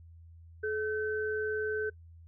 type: tone pair together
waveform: sine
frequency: 429.4 / 1532 Hz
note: A4 / G6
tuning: -42 / -40 cents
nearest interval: octave + minor seventh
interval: 2202 cents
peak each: -31 / -35 dBFS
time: 0.63-1.9 s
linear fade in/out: 10 ms
effects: noise-tail reverb RT60 0.1 s tail -23 dB re dry + added 83 Hz sine -50 dBFS peak until 2.27 s